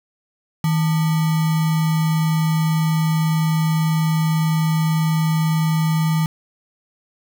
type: tone with sample-and-hold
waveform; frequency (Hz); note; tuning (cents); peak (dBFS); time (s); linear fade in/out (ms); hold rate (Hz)
sine; 159.1; D#3; +39; -15; 0.64-6.26; 2; 1050
effects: none